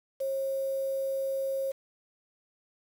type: tone with quantisation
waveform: sine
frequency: 540 Hz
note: C#5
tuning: 45 cents flat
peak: -28 dBFS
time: 0.2-1.72 s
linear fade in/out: 10 ms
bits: 8
effects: none